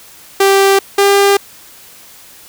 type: tone pair in turn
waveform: sawtooth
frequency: 392 / 399.5 Hz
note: G4 / G4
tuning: 0 / +33 cents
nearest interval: unison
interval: 33 cents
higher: second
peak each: -3 dBFS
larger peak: neither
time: 0.4-0.79 / 0.98-1.37 s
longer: neither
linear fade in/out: 5 ms
effects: white hiss -39 dBFS RMS until 2.48 s